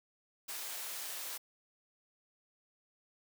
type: high-pass noise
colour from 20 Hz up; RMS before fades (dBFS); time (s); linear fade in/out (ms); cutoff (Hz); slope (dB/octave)
white; -42; 0.48-1.38; 10; 470; 12
effects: none